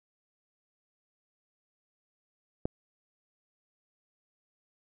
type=click; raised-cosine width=2 ms; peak=-16 dBFS; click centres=2.655 s; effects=none